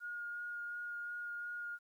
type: tone with vibrato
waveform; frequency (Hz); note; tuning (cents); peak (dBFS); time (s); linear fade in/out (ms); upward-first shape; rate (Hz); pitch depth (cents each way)
sine; 1429; F6; +39; -40; 0-1.79; 50; sine; 2.8; 9
effects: 12-bit